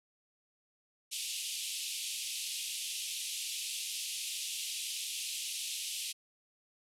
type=band-pass noise; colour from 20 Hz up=pink; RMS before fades=-39 dBFS; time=1.11-6.13 s; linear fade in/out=20 ms; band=2600 to 12000 Hz; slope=48 dB/octave; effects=none

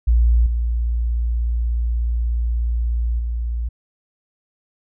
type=tone with level steps; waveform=sine; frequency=58.3 Hz; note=A#1; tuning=1 cent sharp; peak=-11 / -17 / -20 dBFS; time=0.07-3.69 s; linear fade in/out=10 ms; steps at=0.46 / 3.19 s; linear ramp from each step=5 ms; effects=none

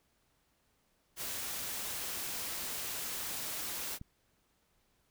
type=noise; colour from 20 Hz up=white; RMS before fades=-39 dBFS; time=1.16-3.99 s; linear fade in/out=50 ms
type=click; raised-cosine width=5 ms; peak=-32 dBFS; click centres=4.014 s
effects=pink hiss -74 dBFS RMS until 5.1 s

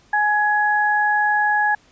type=tone pair together; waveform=sine; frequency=838 / 1676 Hz; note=G#5 / G#6; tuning=+15 / +15 cents; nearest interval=octave; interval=1200 cents; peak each=-18 dBFS; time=0.13-1.75 s; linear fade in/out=5 ms; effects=pink hiss -55 dBFS RMS until 1.91 s + resampled to 16000 Hz

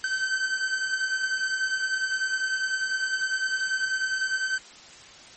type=beating tone pair; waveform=45% pulse; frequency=1532 / 1542 Hz; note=G6 / G6; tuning=-40 / -29 cents; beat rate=10 Hz; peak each=-31 / -26 dBFS; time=0.04-4.58 s; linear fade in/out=2 ms; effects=white hiss -47 dBFS RMS until 5.36 s + MP3 32 kbps

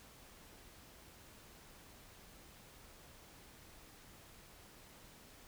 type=silence; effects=pink hiss -59 dBFS RMS until 5.47 s

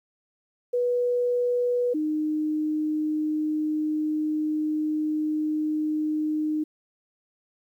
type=tone pair in turn; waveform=sine; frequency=489.1 / 306.9 Hz; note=B4 / D#4; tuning=-17 / -24 cents; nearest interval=minor sixth; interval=807 cents; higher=first; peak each=-21 / -23 dBFS; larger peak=first; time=0.73-1.94 / 1.94-6.64 s; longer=second; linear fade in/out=10 ms; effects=10-bit

